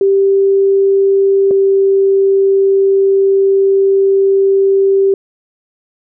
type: tone pair in turn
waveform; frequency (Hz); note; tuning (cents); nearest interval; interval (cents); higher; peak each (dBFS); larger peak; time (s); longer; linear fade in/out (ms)
sine; 392 / 390.5; G4 / G4; 0 / -7; unison; 7; first; -7; neither; 0.01-1.51 / 1.51-5.14; second; 2
effects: none